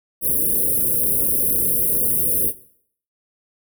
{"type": "band-stop noise", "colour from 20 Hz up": "white", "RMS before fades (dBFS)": -19, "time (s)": [0.21, 2.53], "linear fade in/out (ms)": 50, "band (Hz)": [550, 9400], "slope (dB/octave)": 96, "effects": ["noise-tail reverb RT60 0.6 s tail -17 dB re dry"]}